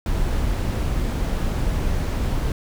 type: noise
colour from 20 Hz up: brown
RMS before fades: -22 dBFS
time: 0.06-2.52 s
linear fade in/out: 2 ms
effects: none